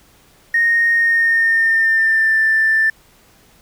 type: tone with pitch glide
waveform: triangle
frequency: 1856 to 1773.2 Hz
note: A#6 to A6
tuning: -8 to +13 cents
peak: -8 dBFS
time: 0.54-2.9 s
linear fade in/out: 5 ms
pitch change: -79 cents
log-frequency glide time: 0.94-2.39 s
effects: tanh soft clip ceiling -9 dBFS + pink hiss -51 dBFS RMS until 3.61 s